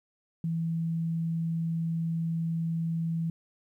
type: tone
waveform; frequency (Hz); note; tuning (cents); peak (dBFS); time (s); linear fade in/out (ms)
sine; 164.81; E3; 0; -27; 0.44-3.3; 2
effects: 11-bit